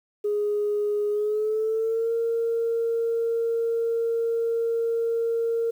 sine tone with pitch glide, 415.3 to 460.8 Hz, G#4 to A#4, 0 to -20 cents, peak -21 dBFS, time 0.24-5.71 s, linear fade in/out 10 ms, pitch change +180 cents, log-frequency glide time 1.11-2.12 s, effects tanh soft clip ceiling -17 dBFS + 9-bit

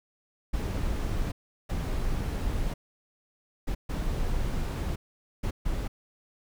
brown noise bursts at uneven times, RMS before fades -29 dBFS, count 6, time 0.53-1.32 / 1.69-2.74 / 3.67-3.75 / 3.89-4.96 / 5.43-5.51 / 5.65-5.88 s, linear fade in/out 10 ms, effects none

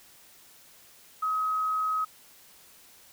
sine tone with quantisation, 1270 Hz, D#6, 35 cents sharp, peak -25 dBFS, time 1.22-2.05 s, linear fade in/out 10 ms, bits 9, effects white hiss -55 dBFS RMS until 3.12 s

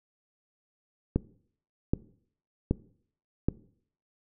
click train, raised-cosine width 3 ms, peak -11 dBFS, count 4, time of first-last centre 1.16-3.486 s, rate 1.29 Hz, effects noise-tail reverb RT60 0.6 s tail -20 dB re dry

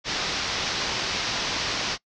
white low-pass noise, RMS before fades -28 dBFS, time 0.04-1.98 s, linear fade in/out 50 ms, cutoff 5800 Hz, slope 48 dB/octave, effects noise-tail reverb RT60 0.1 s tail -23 dB re dry

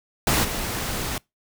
pink noise with level steps, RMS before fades -20 / -28 dBFS, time 0.27-1.18 s, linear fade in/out 2 ms, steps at 0.43 s, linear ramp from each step 20 ms, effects noise-tail reverb RT60 0.2 s tail -25 dB re dry

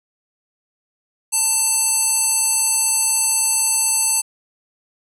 square tone with band-pass filter, 893 Hz, A5, 25 cents sharp, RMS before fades -18 dBFS, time 1.32-4.22 s, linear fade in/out 20 ms, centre 8800 Hz, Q 8.4, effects none

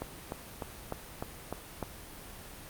click train, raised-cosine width 1 ms, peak -20 dBFS, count 7, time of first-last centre 0.02-1.827 s, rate 3.32 Hz, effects pink hiss -47 dBFS RMS until 2.69 s + Opus 32 kbps

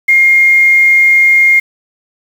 sine tone with quantisation, 2128 Hz, C7, 29 cents sharp, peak -4 dBFS, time 0.08-1.6 s, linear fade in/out 10 ms, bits 5, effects none

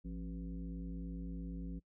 harmonic tone with a mistuned harmonic, 54.5 Hz, A1, 16 cents flat, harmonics 1 / 3 / 5 / 7 / 9, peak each -43 / -44 / -48 / -61 / -62 dBFS, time 0.04-1.8 s, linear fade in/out 20 ms, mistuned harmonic 3, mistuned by +120 cents, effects noise-tail reverb RT60 0.1 s tail -25 dB re dry

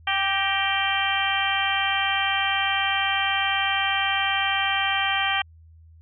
harmonic tone with a mistuned harmonic, 392 Hz, G4, in tune, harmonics 2 / 3 / 4 / 5 / 6 / 7 / 8, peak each -27 / -30 / -29 / -29 / -28 / -32 / -27 dBFS, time 0.07-5.42 s, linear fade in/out 5 ms, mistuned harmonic 5, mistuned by -55 cents, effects added 81 Hz sine -47 dBFS peak until 6.01 s

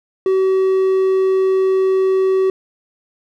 triangle tone, 380 Hz, F#4, 46 cents sharp, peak -10 dBFS, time 0.26-2.5 s, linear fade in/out 2 ms, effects none

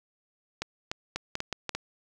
clicks, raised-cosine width 0.2 ms, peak -14 dBFS, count 8, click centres 0.62 / 0.915 / 1.16 / 1.354 / 1.404 / 1.527 / 1.693 / 1.75 s, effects none

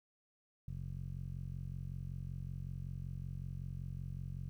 15% pulse tone with low-pass filter, 45.31 Hz, F#1, 36 cents flat, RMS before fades -43 dBFS, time 0.68-4.49 s, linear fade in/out 0 ms, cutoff 140 Hz, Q 2.2, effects 12-bit

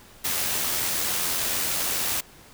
white noise with amplitude modulation, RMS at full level -25 dBFS, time 0.24-2.21 s, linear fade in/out 10 ms, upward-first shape sine, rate 86.9 Hz, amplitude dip 25%, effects pink hiss -50 dBFS RMS until 2.53 s

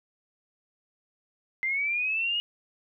sine linear sweep, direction up, 2063 to 2895 Hz, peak -25 dBFS, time 1.63-2.4 s, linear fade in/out 0 ms, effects none

